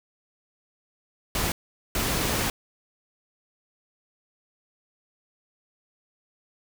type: noise bursts at uneven times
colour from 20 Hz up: pink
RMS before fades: -26 dBFS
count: 2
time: 1.35-1.52 / 1.95-2.5 s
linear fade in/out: 2 ms
effects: none